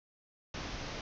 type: low-pass noise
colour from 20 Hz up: pink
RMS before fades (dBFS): -41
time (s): 0.54-1.01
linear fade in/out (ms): 2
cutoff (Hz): 6300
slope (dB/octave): 96
effects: none